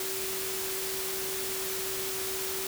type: tone in noise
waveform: sine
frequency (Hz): 382.2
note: G4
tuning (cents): -44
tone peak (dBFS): -37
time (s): 0-2.67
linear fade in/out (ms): 2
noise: white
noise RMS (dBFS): -34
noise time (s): 0-2.67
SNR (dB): -6
effects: none